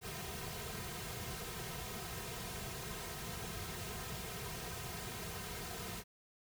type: noise with comb filter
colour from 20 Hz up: pink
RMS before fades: -44 dBFS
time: 0.01-6.04 s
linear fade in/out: 50 ms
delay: 3.5 ms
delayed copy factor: -0.9
effects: none